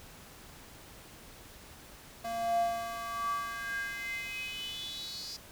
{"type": "tone with high-pass filter sweep", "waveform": "square", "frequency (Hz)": 230, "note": "A#3", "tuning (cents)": -23, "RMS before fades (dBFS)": -36, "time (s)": [2.24, 5.37], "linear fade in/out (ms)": 10, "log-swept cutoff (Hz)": [540, 5000], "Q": 8.5, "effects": ["pink hiss -52 dBFS RMS until 5.51 s"]}